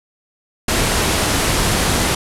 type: low-pass noise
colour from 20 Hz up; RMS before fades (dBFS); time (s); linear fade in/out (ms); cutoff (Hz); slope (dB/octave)
pink; -17; 0.68-2.15; 5; 12000; 48
effects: none